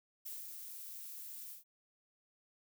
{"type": "noise with ADSR envelope", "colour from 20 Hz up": "violet", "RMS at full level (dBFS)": -44, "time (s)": [0.25, 1.64], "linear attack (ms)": 13, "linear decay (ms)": 180, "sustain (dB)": -4, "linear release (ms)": 130, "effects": []}